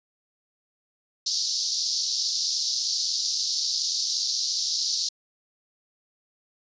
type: band-pass noise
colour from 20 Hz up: pink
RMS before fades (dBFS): -27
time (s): 1.26-5.09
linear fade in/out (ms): 5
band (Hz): 4300 to 5900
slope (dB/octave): 48
effects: resampled to 16000 Hz